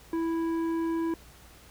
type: tone with tanh clipping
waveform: triangle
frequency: 329.6 Hz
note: E4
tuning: in tune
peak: -28 dBFS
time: 0.13-1.14 s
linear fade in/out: 2 ms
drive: 14 dB
effects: added 60 Hz sine -55 dBFS peak until 1.7 s + pink hiss -54 dBFS RMS until 1.7 s